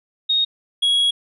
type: tone pair in turn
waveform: sine / triangle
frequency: 3729 / 3322 Hz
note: A#7 / G#7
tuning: 0 / 0 cents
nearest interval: major second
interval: 200 cents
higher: first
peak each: -15 / -13 dBFS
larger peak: second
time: 0.29-0.45 / 0.82-1.11 s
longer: second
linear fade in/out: 10 ms
effects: resampled to 32000 Hz